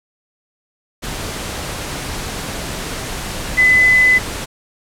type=tone in noise; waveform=sine; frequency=2012 Hz; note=B6; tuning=32 cents sharp; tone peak=-8 dBFS; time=3.57-4.19 s; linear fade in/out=20 ms; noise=pink; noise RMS=-25 dBFS; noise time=1.02-4.46 s; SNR=+14 dB; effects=low-pass 11000 Hz 12 dB/octave